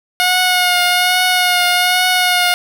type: tone with vibrato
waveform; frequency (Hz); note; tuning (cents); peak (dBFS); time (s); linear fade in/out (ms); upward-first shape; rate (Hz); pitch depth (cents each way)
10% pulse; 723; F#5; -40; -3; 0.2-2.54; 0; triangle; 1.2; 26
effects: none